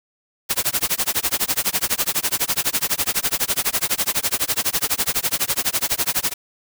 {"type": "noise with tremolo", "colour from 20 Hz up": "white", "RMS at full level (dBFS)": -18, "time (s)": [0.49, 6.34], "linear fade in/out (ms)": 20, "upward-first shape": "sine", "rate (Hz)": 12, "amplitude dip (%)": 100, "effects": []}